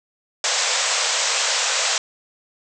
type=band-pass noise; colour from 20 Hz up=white; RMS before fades=-21 dBFS; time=0.44-1.98 s; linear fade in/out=2 ms; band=460 to 7900 Hz; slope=96 dB/octave; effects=none